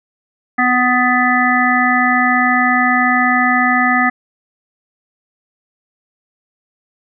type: harmonic tone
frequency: 249.2 Hz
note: B3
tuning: 16 cents sharp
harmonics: 1 / 3 / 5 / 7 / 8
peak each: -17 / -17 / -17 / -17 / -17 dBFS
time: 0.58-4.1 s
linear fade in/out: 10 ms
effects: none